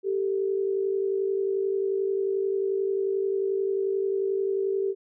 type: tone pair together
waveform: sine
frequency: 389.4 / 440.7 Hz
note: G4 / A4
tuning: -12 / +3 cents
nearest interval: major second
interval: 215 cents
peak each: -24 / -31 dBFS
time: 0.03-4.95 s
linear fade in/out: 50 ms
effects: none